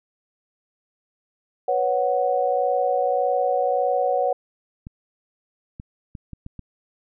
sine chord, B suspended second, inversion none, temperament just, 493.9 / 555.6 / 740.8 Hz, B4 / C#5 / F#5, 0 / +4 / +2 cents, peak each -24 / -23 / -22 dBFS, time 1.68-4.33 s, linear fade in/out 5 ms
clicks, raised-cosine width 5 ms, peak -23 dBFS, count 6, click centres 4.869 / 5.799 / 6.152 / 6.333 / 6.464 / 6.593 s
effects none

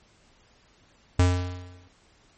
square tone with exponential decay, 89.9 Hz, F#2, 49 cents flat, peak -15 dBFS, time 1.19-1.88 s, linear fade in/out 5 ms, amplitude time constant 150 ms, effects pink hiss -60 dBFS RMS until 2.37 s + MP3 32 kbps

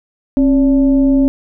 sine tone with frequency modulation, 270.1 Hz, C#4, 45 cents flat, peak -8 dBFS, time 0.37-1.28 s, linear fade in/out 0 ms, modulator 304 Hz, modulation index 0.46, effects none

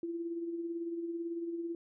sine tone with tremolo, 337.6 Hz, E4, 41 cents sharp, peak -33 dBFS, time 0.03-1.75 s, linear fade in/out 2 ms, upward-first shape sine, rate 18 Hz, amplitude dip 45%, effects none

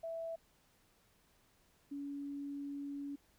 sine tone pair in turn, 659.3 / 283 Hz, E5 / C#4, 0 / +36 cents, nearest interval octave + minor third, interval 1464 cents, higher first, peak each -39 / -40 dBFS, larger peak first, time 0.03-0.36 / 1.91-3.16 s, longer second, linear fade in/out 10 ms, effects pink hiss -71 dBFS RMS until 3.38 s

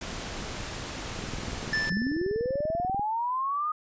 pink noise, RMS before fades -36 dBFS, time 0.01-1.9 s, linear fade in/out 5 ms
click train, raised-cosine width 3 ms, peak -24 dBFS, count 38, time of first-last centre 1.19-2.995 s, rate 20.5 Hz
square tone with exponential decay, 1760 Hz, A6, in tune, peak -24 dBFS, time 1.73-2.88 s, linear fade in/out 2 ms, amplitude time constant 250 ms
sine linear sweep, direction up, 165.5 to 1244.5 Hz, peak -26 dBFS, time 1.9-3.72 s, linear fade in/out 5 ms
effects resampled to 16000 Hz

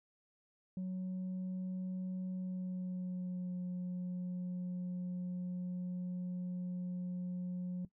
sine tone with pitch glide, 185 to 180.05 Hz, F#3 to F#3, 0 to -47 cents, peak -34 dBFS, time 0.77-7.85 s, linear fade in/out 2 ms, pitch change -47 cents, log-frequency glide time 2.31-3.62 s, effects noise-tail reverb RT60 0.1 s tail -18 dB re dry + tanh soft clip ceiling -36 dBFS

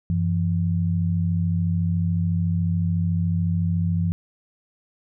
sine tone pair together, 94.5 / 168.38 Hz, F#2 / E3, +37 / +37 cents, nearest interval minor seventh, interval 1000 cents, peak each -22 dBFS, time 0.1-4.12 s, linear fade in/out 0 ms, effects none

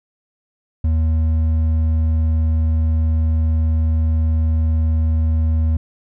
triangle tone with hard clipping, 79.6 Hz, D#2, 40 cents sharp, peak -15 dBFS, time 0.84-5.77 s, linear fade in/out 5 ms, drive 8 dB, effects none

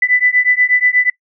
sine beating tone pair, 1988 / 1996.3 Hz, B6 / B6, +11 / +18 cents, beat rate 8.3 Hz, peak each -13 dBFS, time 0.02-1.1 s, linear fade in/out 5 ms, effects noise-tail reverb RT60 0.1 s tail -23 dB re dry

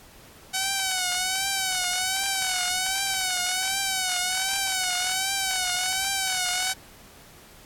5% pulse tone with vibrato, 752 Hz, F#5, 28 cents sharp, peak -12 dBFS, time 0.53-6.74 s, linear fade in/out 20 ms, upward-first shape triangle, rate 1.3 Hz, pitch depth 81 cents each way, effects pink hiss -50 dBFS RMS until 7.65 s + AAC 64 kbps

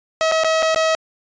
sawtooth tone with dropouts, 641 Hz, E5, 49 cents flat, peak -11 dBFS, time 0.21-0.95 s, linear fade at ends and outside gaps 0 ms, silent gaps 0.315-0.321 / 0.436-0.445 / 0.624-0.628 / 0.746-0.76 s, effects resampled to 16000 Hz

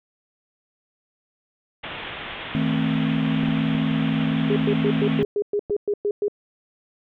white low-pass noise, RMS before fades -34 dBFS, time 1.83-5.23 s, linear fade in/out 10 ms, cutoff 3500 Hz, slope 96 dB/octave
triangle chord, A diminished, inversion second, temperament just, 158.4 / 220 / 264 Hz, Eb3 / A3 / C4, +31 / 0 / +16 cents, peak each -22 dBFS, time 2.55-5.23 s, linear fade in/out 0 ms
clicks, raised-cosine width 2 ms, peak -20 dBFS, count 4, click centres 3.434 / 3.487 / 3.751 / 5.698 s
sine tone bursts, 411.2 Hz, G#4, 17 cents flat, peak -19 dBFS, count 11, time 4.5-6.282 s, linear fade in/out 2 ms, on 62 ms, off 110 ms
effects none

